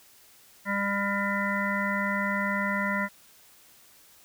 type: harmonic tone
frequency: 200 Hz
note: G3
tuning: 35 cents sharp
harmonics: 1 / 3 / 5 / 7 / 9 / 10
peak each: -30 / -35 / -33 / -33 / -33 / -32 dBFS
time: 0.65-3.09 s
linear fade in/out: 50 ms
effects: white hiss -56 dBFS RMS until 4.24 s